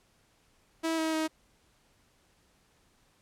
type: tone with pitch steps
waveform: sawtooth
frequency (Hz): 325.3 / 319.4 / 315.8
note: E4 / D#4 / D#4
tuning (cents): -23 / +45 / +26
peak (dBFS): -24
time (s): 0.83-1.28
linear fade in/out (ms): 20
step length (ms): 150
effects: pink hiss -67 dBFS RMS until 3.21 s + low-pass 11000 Hz 12 dB/octave